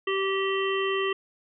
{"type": "harmonic tone", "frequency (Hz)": 387.9, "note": "G4", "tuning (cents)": -18, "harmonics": [1, 3, 5, 7, 8], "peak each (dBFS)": [-26, -31, -33, -34, -35], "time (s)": [0.07, 1.13], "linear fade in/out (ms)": 5, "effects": []}